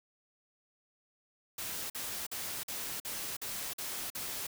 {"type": "noise bursts", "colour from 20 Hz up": "white", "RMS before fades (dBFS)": -39, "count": 8, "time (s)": [1.58, 4.469], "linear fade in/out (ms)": 5, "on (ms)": 320, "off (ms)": 47, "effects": []}